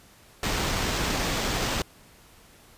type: noise with sample-and-hold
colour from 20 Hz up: pink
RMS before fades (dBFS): -27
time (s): 0.43-1.82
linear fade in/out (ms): 2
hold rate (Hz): 11025
effects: pink hiss -54 dBFS RMS until 2.77 s + resampled to 32000 Hz